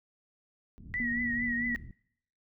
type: low-pass noise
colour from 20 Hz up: pink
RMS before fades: -46 dBFS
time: 0.78-1.91 s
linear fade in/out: 0 ms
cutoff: 230 Hz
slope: 24 dB/octave
type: tone with vibrato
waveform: sine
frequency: 1934 Hz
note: B6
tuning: 37 cents flat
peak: -30 dBFS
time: 0.94-1.76 s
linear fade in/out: 0 ms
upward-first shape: triangle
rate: 4.5 Hz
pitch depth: 78 cents each way
type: tone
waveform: sine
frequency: 238.3 Hz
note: A#3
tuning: 38 cents sharp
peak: -33 dBFS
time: 1-1.75 s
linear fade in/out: 0 ms
effects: noise-tail reverb RT60 0.7 s tail -24 dB re dry